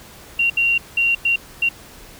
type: tone bursts at uneven times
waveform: sine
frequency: 2758 Hz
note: F7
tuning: 22 cents flat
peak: -14 dBFS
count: 5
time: 0.39-0.5 / 0.57-0.78 / 0.97-1.15 / 1.25-1.36 / 1.62-1.69 s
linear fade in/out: 5 ms
effects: pink hiss -42 dBFS RMS until 2.19 s